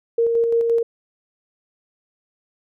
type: tone with tremolo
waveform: sine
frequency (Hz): 463.7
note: A#4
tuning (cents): -9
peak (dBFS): -14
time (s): 0.18-0.83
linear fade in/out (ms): 5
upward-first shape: square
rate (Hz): 5.8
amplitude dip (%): 30
effects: none